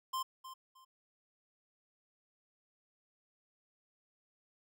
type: tone with echo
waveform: square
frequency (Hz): 1046.5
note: C6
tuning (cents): 0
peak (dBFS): -35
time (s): 0.13-0.23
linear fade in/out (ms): 10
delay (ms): 310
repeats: 2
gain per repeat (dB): -12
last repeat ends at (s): 0.85
effects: none

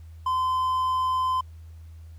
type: tone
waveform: triangle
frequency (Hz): 1028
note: C6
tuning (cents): -31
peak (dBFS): -20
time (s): 0.26-1.41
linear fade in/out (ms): 5
effects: added 81 Hz sine -41 dBFS peak until 2.18 s + pink hiss -64 dBFS RMS until 2.18 s

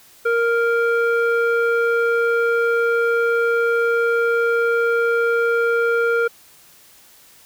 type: tone with low-pass filter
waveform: square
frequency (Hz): 466.2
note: A#4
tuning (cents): 0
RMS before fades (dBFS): -18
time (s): 0.25-6.28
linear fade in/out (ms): 10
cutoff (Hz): 1600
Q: 2.6
effects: white hiss -49 dBFS RMS until 7.45 s

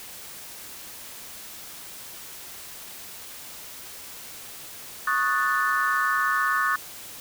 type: chord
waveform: sine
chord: D# half-diminished seventh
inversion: third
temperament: equal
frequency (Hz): 1108.7 / 1244.5 / 1480 / 1760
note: C#6 / D#6 / F#6 / A6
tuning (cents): 0 / 0 / 0 / 0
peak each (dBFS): -26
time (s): 5.07-6.76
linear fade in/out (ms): 5
effects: tanh soft clip ceiling -11 dBFS + white hiss -41 dBFS RMS until 7.2 s

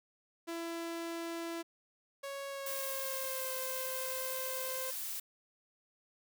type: tone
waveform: sawtooth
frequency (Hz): 334.8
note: E4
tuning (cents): +27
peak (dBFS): -34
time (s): 0.47-1.63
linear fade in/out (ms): 20
type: tone with pitch glide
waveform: sawtooth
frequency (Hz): 554.4 to 520.3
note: C#5 to C5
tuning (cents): 0 to -10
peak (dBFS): -36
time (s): 2.23-4.91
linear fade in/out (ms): 10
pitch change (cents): -110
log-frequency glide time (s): 2.48-3.54
type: noise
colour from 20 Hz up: blue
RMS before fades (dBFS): -40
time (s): 2.66-5.2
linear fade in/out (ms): 5
effects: none

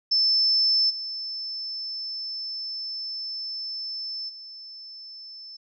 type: tone with level steps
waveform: sine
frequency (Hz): 5280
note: E8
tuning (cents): +2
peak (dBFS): -18 / -30 / -39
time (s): 0.11-5.57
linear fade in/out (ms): 10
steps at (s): 0.89 / 4.28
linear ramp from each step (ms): 20
effects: none

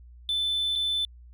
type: tone with dropouts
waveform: triangle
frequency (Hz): 3520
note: A7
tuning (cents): 0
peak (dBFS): -22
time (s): 0.29-1.05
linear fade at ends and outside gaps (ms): 1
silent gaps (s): 0.754-0.758
effects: tanh soft clip ceiling -19 dBFS + added 60 Hz sine -46 dBFS peak until 1.33 s

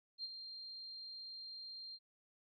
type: tone with ADSR envelope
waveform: sine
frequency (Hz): 4186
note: C8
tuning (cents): 0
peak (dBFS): -39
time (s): 0.18-1.99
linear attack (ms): 58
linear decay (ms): 34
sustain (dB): -8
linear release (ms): 48
effects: none

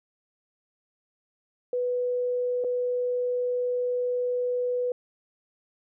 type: tone with dropouts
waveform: sine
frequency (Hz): 493.9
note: B4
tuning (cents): 0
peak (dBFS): -24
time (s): 1.73-4.92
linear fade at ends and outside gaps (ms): 2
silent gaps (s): 2.64-2.645
effects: none

